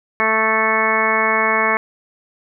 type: harmonic tone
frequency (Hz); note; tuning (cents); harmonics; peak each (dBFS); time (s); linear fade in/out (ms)
220; A3; 0; 1 / 2 / 3 / 4 / 5 / 6 / 7 / 8 / 9 / 10; -28 / -24 / -24 / -24 / -20 / -25 / -29 / -21 / -29 / -20; 0.2-1.77; 0
effects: none

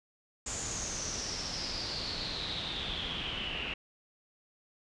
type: noise with low-pass filter sweep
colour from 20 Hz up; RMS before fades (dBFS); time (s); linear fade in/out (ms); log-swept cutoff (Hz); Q
pink; -37; 0.46-3.74; 5; 7200 to 2700; 8.5
effects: resampled to 24000 Hz

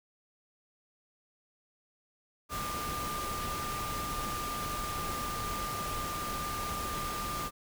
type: tone in noise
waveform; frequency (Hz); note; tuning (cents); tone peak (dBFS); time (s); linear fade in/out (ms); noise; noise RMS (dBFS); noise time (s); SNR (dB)
sine; 1198; D6; +34; -36; 2.49-7.51; 50; pink; -38; 2.49-7.51; -1
effects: none

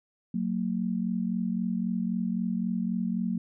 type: tone pair together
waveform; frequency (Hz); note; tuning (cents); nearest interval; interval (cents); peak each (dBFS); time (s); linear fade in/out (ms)
sine; 184.7 / 228.5; F#3 / A#3; -3 / -34; major third; 369; -29 / -29; 0.34-3.38; 5
effects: none

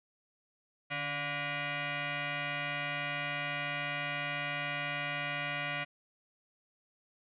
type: tone with frequency modulation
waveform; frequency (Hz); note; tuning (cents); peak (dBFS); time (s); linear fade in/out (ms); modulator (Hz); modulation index
sine; 283.6; C#4; +40; -33; 0.9-5.85; 20; 433; 6
effects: none

